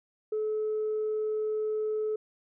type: tone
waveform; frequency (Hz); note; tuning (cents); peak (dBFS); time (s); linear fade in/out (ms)
sine; 430.5; A4; -38; -26; 0.32-2.16; 5
effects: tanh soft clip ceiling -24 dBFS